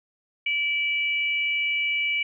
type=tone pair together; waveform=sine; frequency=2314 / 2919 Hz; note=D7 / F#7; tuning=-26 / -24 cents; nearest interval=major third; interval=402 cents; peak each=-23 / -29 dBFS; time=0.46-2.23 s; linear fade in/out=5 ms; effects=none